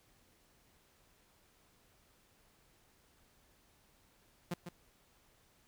sawtooth tone with echo, 174.61 Hz, F3, in tune, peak -31 dBFS, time 4.51-4.54 s, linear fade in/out 5 ms, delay 150 ms, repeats 1, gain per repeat -8 dB, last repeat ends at 4.69 s, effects pink hiss -69 dBFS RMS until 5.67 s

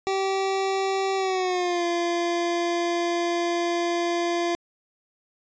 25% pulse tone with pitch glide, 386.4 to 344.2 Hz, G4 to F4, -25 to -25 cents, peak -19 dBFS, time 0.07-4.55 s, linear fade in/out 0 ms, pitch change -200 cents, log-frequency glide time 1.16-1.85 s, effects resampled to 16000 Hz

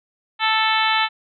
harmonic tone, 439.9 Hz, A4, in tune, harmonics 2 / 3 / 4 / 5 / 6 / 7 / 8 / 9, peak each -21 / -23 / -24 / -25 / -26 / -26 / -27 / -28 dBFS, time 0.39-1.09 s, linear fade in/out 50 ms, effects none

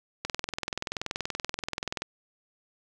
click train, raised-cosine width 0.2 ms, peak -13 dBFS, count 38, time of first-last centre 0.25-2.02 s, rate 20.9 Hz, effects none

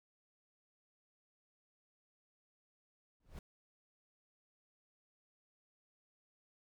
brown noise with exponential growth, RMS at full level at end -42 dBFS, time 3.2-3.39 s, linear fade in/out 2 ms, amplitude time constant 40 ms, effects none

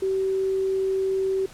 sine tone, 383.3 Hz, G4, 39 cents flat, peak -21 dBFS, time 0.02-1.46 s, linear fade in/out 5 ms, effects pink hiss -47 dBFS RMS until 1.53 s + low-pass 11000 Hz 12 dB/octave

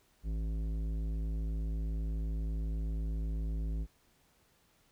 sine tone with tanh clipping, 54 Hz, A1, 32 cents flat, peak -34 dBFS, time 0.23-3.87 s, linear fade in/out 50 ms, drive 13 dB, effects pink hiss -69 dBFS RMS until 4.91 s

